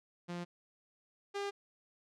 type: tone pair in turn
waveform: sawtooth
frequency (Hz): 174.61 / 401.8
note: F3 / G4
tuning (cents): 0 / +43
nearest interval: octave + major second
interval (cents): 1443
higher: second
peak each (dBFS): -35 / -32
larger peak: second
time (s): 0.28-0.45 / 1.34-1.51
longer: neither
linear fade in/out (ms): 20
effects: low-pass 6000 Hz 12 dB/octave